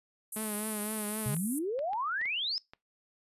pink band-pass noise, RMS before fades -40 dBFS, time 0.32-1.59 s, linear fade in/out 5 ms, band 9000 to 12000 Hz, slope 48 dB/octave
sawtooth tone with vibrato, 212.9 Hz, G#3, 43 cents sharp, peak -31 dBFS, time 0.36-1.35 s, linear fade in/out 5 ms, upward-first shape triangle, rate 3.9 Hz, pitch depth 57 cents each way
sine exponential sweep, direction up, 120.6 to 5280 Hz, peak -30 dBFS, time 1.26-2.58 s, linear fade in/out 0 ms
clicks, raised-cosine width 0.3 ms, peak -32 dBFS, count 6, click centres 1.366 / 1.791 / 1.933 / 2.214 / 2.256 / 2.735 s
effects noise-tail reverb RT60 0.2 s tail -22 dB re dry + resampled to 32000 Hz

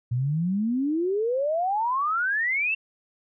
sine exponential sweep, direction up, 116.54 to 2731 Hz, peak -22 dBFS, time 0.11-2.75 s, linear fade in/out 10 ms, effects none

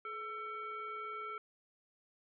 sine tone with frequency modulation, 1338 Hz, E6, 25 cents sharp, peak -40 dBFS, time 0.05-1.38 s, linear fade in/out 2 ms, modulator 912 Hz, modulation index 0.77, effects none

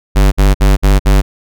square tone bursts, 49 Hz, G1, in tune, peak -6 dBFS, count 5, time 0.15-1.22 s, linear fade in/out 20 ms, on 170 ms, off 55 ms, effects none

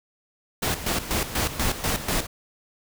pink noise with tremolo, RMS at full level -24 dBFS, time 0.62-2.27 s, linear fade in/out 10 ms, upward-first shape square, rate 4.1 Hz, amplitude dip 70%, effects none

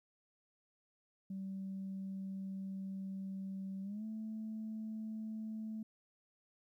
sine tone with pitch glide, 192.6 to 218.7 Hz, G3 to A3, -30 to -10 cents, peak -39 dBFS, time 1.3-5.83 s, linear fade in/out 5 ms, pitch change +220 cents, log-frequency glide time 3.82-4.04 s, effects tanh soft clip ceiling -36 dBFS + 13-bit

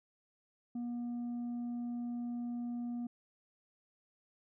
sine tone with tanh clipping, 240 Hz, B3, 49 cents flat, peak -37 dBFS, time 0.75-3.07 s, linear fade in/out 5 ms, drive 3 dB, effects none

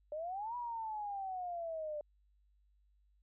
sine exponential two-way sweep, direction up then down, 588 to 981 to 588 Hz, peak -38 dBFS, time 0.12-2.01 s, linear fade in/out 2 ms, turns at 0.56 s, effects added 50 Hz sine -68 dBFS peak until 3.22 s

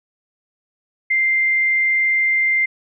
sine tone, 2093 Hz, C7, in tune, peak -14 dBFS, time 1.1-2.66 s, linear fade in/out 10 ms, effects none

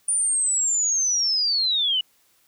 sine linear sweep, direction down, 9397 to 2900 Hz, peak -19 dBFS, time 0.08-2.01 s, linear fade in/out 5 ms, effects white hiss -62 dBFS RMS until 2.47 s

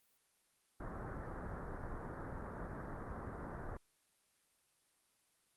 pink low-pass noise, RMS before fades -45 dBFS, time 0.8-3.77 s, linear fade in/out 5 ms, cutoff 1700 Hz, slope 48 dB/octave, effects white hiss -75 dBFS RMS until 5.56 s + Opus 32 kbps

